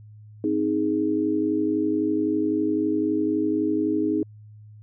sine chord, Ab major, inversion first, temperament just, 259.6 / 311.5 / 415.3 Hz, C4 / Eb4 / Ab4, -13 / +2 / 0 cents, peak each -28 / -22 / -27 dBFS, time 0.44-4.23 s, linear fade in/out 2 ms, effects added 106 Hz sine -43 dBFS peak until 4.82 s

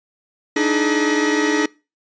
45% pulse tone cluster, 298 / 317.3 / 424.9 / 1918 Hz, D4 / D#4 / G#4 / A#6, +25 / +34 / +40 / +49 cents, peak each -19 / -23 / -21 / -23 dBFS, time 0.56-1.66 s, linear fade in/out 5 ms, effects noise-tail reverb RT60 0.3 s tail -24 dB re dry + resampled to 16000 Hz

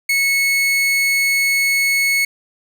40% pulse tone, 2200 Hz, C#7, 14 cents flat, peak -13 dBFS, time 0.09-2.25 s, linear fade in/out 5 ms, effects none

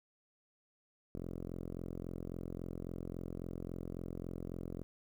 5% pulse tone with low-pass filter, 43.65 Hz, F1, in tune, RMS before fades -43 dBFS, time 1.15-4.83 s, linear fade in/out 0 ms, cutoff 450 Hz, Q 0.63, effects 10-bit

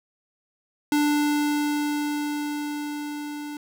square tone with level ramp, 294.7 Hz, D4, 6 cents sharp, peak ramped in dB -19 to -33 dBFS, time 0.92-3.57 s, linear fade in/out 2 ms, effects none

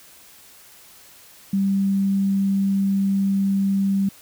sine tone, 196 Hz, G3, in tune, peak -17 dBFS, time 1.53-4.09 s, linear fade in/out 5 ms, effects white hiss -48 dBFS RMS until 4.21 s

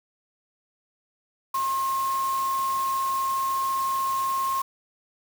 sine tone in noise, 1071 Hz, C6, 40 cents sharp, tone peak -23 dBFS, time 1.54-4.62 s, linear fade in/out 5 ms, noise white, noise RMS -38 dBFS, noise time 1.54-4.62 s, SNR +12 dB, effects none

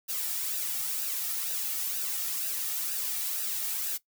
blue noise with flanger, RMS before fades -32 dBFS, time 0.08-3.98 s, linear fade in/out 20 ms, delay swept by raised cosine 0.91 to 2.01 ms, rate 2.1 Hz, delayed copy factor -0.55, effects noise-tail reverb RT60 0.1 s tail -17 dB re dry

